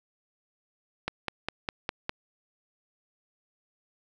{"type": "click train", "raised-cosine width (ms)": 0.3, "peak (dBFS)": -13, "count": 6, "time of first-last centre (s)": [1.08, 2.094], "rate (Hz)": 4.93, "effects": []}